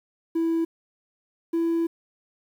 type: tone pair in turn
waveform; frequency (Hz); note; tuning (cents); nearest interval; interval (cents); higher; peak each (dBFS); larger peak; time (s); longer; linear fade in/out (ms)
triangle; 329.6 / 333; E4 / E4; 0 / +18; unison; 18; second; -18; neither; 0.35-0.65 / 1.53-1.87; second; 10
effects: tanh soft clip ceiling -16 dBFS + 9-bit